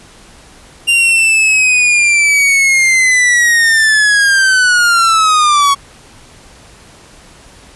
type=linear sweep; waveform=45% pulse; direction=down; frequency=2794 to 1108.7 Hz; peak=-7 dBFS; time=0.87-5.75 s; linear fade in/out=20 ms; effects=pink hiss -40 dBFS RMS until 7.75 s + resampled to 24000 Hz